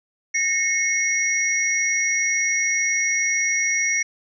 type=tone cluster; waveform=sine; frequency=1835 / 2177 / 5750 Hz; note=A#6 / C#7 / F8; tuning=-28 / -32 / +50 cents; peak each=-27 / -21 / -23 dBFS; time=0.34-4.03 s; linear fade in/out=10 ms; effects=none